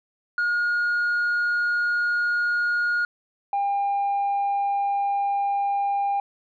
sine tone pair in turn, 1433 / 801.5 Hz, F6 / G5, +44 / +38 cents, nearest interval minor seventh, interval 1006 cents, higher first, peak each -18 / -19 dBFS, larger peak first, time 0.38-3.05 / 3.53-6.2 s, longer neither, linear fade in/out 2 ms, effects tanh soft clip ceiling -19 dBFS

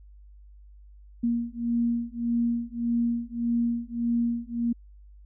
sine beating tone pair, 234.6 / 236.3 Hz, A#3 / A#3, +11 / +24 cents, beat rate 1.7 Hz, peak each -27 dBFS, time 1.23-4.73 s, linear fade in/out 10 ms, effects added 50 Hz sine -47 dBFS peak until 5.25 s

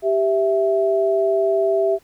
sine tone pair together, 392 / 659.3 Hz, G4 / E5, 0 / 0 cents, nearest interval major sixth, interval 900 cents, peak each -18 dBFS, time 0.02-1.99 s, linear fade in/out 50 ms, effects pink hiss -56 dBFS RMS until 2.03 s

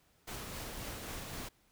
pink noise with tremolo, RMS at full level -42 dBFS, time 0.27-1.49 s, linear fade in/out 10 ms, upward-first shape triangle, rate 3.8 Hz, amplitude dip 30%, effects pink hiss -70 dBFS RMS until 1.71 s

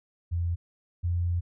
sine tone pair in turn, 85.7 / 87.05 Hz, F2 / F2, -32 / -5 cents, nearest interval unison, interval 27 cents, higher second, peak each -25 / -24 dBFS, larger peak second, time 0.31-0.56 / 1.03-1.41 s, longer second, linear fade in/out 20 ms, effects none

